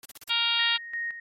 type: noise bursts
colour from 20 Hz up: white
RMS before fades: -43 dBFS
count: 5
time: 0.03-0.298 s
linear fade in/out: 2 ms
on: 24 ms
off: 37 ms
type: harmonic tone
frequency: 466.7 Hz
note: A#4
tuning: 2 cents sharp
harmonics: 2 / 3 / 4 / 5 / 6 / 7 / 8 / 9 / 10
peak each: -36 / -33 / -38 / -33 / -28 / -28 / -28 / -39 / -39 dBFS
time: 0.29-0.78 s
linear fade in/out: 20 ms
type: tone with tremolo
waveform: sine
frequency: 1864.7 Hz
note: A#6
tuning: in tune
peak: -28 dBFS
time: 0.59-1.2 s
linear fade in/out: 5 ms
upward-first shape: square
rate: 2.9 Hz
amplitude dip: 65%
effects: MP3 64 kbps